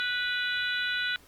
harmonic tone, 492 Hz, B4, 7 cents flat, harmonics 3 / 4 / 5 / 6 / 7 / 8, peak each -29 / -39 / -38 / -38 / -37 / -36 dBFS, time 0-1.16 s, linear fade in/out 0 ms, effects pink hiss -57 dBFS RMS until 1.27 s + Opus 48 kbps

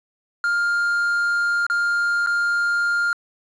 triangle tone with dropouts, 1404 Hz, F6, 9 cents sharp, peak -16 dBFS, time 0.44-3.13 s, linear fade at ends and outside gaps 1 ms, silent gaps 1.666-1.699 / 2.263-2.271 s, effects resampled to 22050 Hz + 8-bit

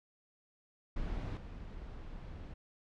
brown noise with level steps, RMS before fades -38 / -46 dBFS, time 0.96-2.54 s, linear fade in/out 5 ms, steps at 1.37 s, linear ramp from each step 2 ms, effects low-pass 4000 Hz 12 dB/octave

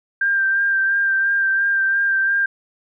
sine tone with vibrato, 1584 Hz, G6, 18 cents sharp, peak -15 dBFS, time 0.21-2.46 s, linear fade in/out 5 ms, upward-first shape sine, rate 2.9 Hz, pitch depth 21 cents each way, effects none

